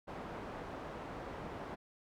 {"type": "low-pass noise", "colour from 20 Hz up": "white", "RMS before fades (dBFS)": -45, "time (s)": [0.07, 1.76], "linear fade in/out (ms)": 20, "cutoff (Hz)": 870, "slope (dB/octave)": 12, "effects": []}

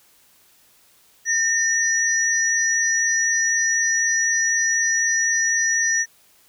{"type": "tone pair together", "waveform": "sine", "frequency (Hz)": [1821, 5848], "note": ["A#6", "F#8"], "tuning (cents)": [-41, -21], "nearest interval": "octave + minor sixth", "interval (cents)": 2020, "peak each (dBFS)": -20, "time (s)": [1.25, 6.06], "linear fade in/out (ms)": 50, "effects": ["white hiss -56 dBFS RMS until 6.48 s"]}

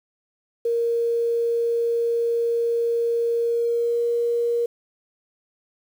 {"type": "tone with pitch glide", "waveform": "sine", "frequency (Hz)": [467, 471.9], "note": ["A#4", "A#4"], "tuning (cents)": [3, 21], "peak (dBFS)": -19, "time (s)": [0.65, 4.66], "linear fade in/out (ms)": 5, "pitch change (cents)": 18, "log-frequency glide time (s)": [3.39, 4.02], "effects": ["8-bit"]}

